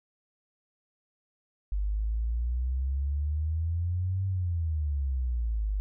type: exponential two-way sweep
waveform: sine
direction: up then down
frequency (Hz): 49 to 96.7 to 49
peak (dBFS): -26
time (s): 1.72-5.8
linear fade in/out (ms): 0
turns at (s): 4.26
effects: none